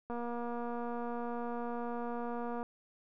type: click train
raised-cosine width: 1 ms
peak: -27 dBFS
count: 603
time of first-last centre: 0.1-2.629 s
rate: 238 Hz
effects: none